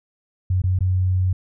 sine tone with dropouts, 92.4 Hz, F#2, 2 cents flat, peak -16 dBFS, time 0.5-1.33 s, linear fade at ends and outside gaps 5 ms, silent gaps 0.619-0.638 / 0.789-0.806 s, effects none

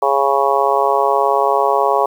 harmonic tone, 138.5 Hz, C#3, 1 cent flat, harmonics 3 / 4 / 5 / 6 / 7 / 8, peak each -19 / -19 / -19 / -19 / -19 / -19 dBFS, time 0.02-2.06 s, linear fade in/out 5 ms, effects 7-bit

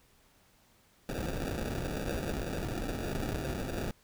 pink noise with sample-and-hold, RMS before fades -35 dBFS, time 1.09-3.91 s, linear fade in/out 0 ms, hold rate 1050 Hz, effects pink hiss -65 dBFS RMS until 4.03 s

